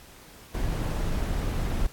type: noise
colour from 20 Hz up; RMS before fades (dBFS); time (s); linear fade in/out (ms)
brown; -27; 0.54-1.87; 10
effects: pink hiss -50 dBFS RMS until 1.92 s + AAC 64 kbps